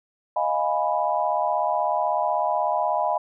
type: chord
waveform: sine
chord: F half-diminished seventh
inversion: third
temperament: equal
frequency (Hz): 622.3 / 698.5 / 830.6 / 987.8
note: Eb5 / F5 / Ab5 / Cb6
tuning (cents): 0 / 0 / 0 / 0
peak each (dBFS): -26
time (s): 0.36-3.18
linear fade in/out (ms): 5
effects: none